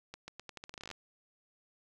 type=accelerating click train; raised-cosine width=0.2 ms; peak=-27 dBFS; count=16; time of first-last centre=0.14-0.913 s; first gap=140 ms; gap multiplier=0.83; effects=none